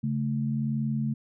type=tone pair together; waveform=sine; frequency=138.69 / 220 Hz; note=C#3 / A3; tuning=+1 / 0 cents; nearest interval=minor sixth; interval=799 cents; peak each=-28 dBFS; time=0.03-1.14 s; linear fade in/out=10 ms; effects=none